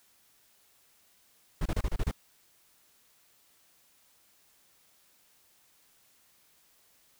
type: noise bursts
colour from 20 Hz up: brown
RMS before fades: -28 dBFS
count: 7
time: 1.61-2.113 s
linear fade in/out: 5 ms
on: 47 ms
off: 29 ms
effects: white hiss -65 dBFS RMS until 7.19 s